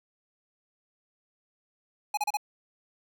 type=tone bursts; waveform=square; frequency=835 Hz; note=G#5; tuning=9 cents sharp; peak=-26 dBFS; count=4; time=2.14-2.371 s; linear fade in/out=5 ms; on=33 ms; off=33 ms; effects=none